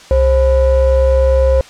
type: ring-modulated tone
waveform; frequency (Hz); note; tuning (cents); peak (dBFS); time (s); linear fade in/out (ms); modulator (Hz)
triangle; 233.1; A#3; 0; -3; 0.11-1.61; 0; 298
effects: white hiss -38 dBFS RMS until 1.69 s + low-pass 6000 Hz 12 dB/octave